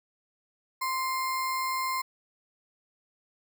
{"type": "tone with sample-and-hold", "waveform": "sine", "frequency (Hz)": 1041, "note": "C6", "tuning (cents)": -9, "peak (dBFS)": -27, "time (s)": [0.81, 2.02], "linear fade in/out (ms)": 10, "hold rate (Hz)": 3150, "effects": []}